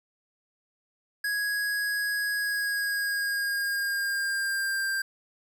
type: tone with pitch glide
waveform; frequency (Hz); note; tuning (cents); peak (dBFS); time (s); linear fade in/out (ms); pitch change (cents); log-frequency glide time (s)
square; 1661.2 to 1584.4; G#6 to G6; 0 to +18; -27; 1.24-5.02; 5; -82; 2.34-4.9
effects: none